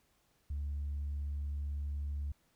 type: tone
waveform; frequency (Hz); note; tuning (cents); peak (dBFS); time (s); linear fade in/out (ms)
sine; 72; D2; -34; -33; 0.5-2.32; 5
effects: tanh soft clip ceiling -32 dBFS + pink hiss -73 dBFS RMS until 2.55 s